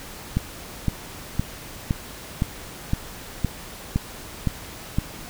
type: click train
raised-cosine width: 5 ms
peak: -8 dBFS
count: 10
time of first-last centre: 0.37-4.985 s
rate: 1.95 Hz
effects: pink hiss -39 dBFS RMS until 5.29 s